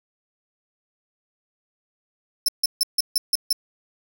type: tone bursts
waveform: sawtooth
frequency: 5300 Hz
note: E8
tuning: 9 cents sharp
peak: -14 dBFS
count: 7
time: 2.46-3.528 s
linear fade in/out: 2 ms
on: 24 ms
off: 150 ms
effects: none

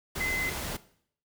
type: tone in noise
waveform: sine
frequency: 2047 Hz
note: C7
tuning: 38 cents flat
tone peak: -27 dBFS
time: 0.2-0.5 s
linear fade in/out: 10 ms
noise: pink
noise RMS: -35 dBFS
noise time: 0.15-0.77 s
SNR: +5 dB
effects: noise-tail reverb RT60 0.6 s tail -17 dB re dry

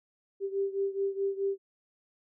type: beating tone pair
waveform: sine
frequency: 392 / 396.7 Hz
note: G4 / G4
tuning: 0 / +21 cents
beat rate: 4.7 Hz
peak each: -30 / -33 dBFS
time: 0.4-1.58 s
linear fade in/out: 50 ms
effects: none

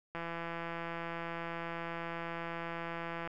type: click train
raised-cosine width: 0.5 ms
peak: -25 dBFS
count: 526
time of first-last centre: 0.15-3.275 s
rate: 168 Hz
effects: none

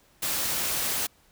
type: noise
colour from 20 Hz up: white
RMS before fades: -28 dBFS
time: 0.22-1.07 s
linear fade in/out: 10 ms
effects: pink hiss -61 dBFS RMS until 1.31 s

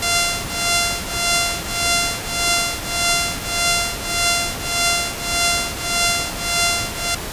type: tone with tremolo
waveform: 5% pulse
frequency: 692 Hz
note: F5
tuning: 16 cents flat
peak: -3 dBFS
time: 0.02-7.15 s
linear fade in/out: 5 ms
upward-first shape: triangle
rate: 1.7 Hz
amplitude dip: 95%
effects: pink hiss -28 dBFS RMS until 7.32 s + resampled to 32000 Hz

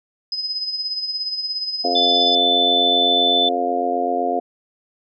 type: tone with tremolo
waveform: sine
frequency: 5040 Hz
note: D#8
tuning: 21 cents sharp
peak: -20 dBFS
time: 0.32-2.35 s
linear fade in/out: 2 ms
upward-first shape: sine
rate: 17 Hz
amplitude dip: 55%
type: harmonic tone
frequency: 87.9 Hz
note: F2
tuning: 12 cents sharp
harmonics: 3 / 4 / 5 / 6 / 7 / 8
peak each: -27 / -28 / -26 / -28 / -32 / -20 dBFS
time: 1.84-4.4 s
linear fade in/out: 10 ms
type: tone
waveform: sine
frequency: 3520 Hz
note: A7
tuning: in tune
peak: -15 dBFS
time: 1.95-3.49 s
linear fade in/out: 5 ms
effects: none

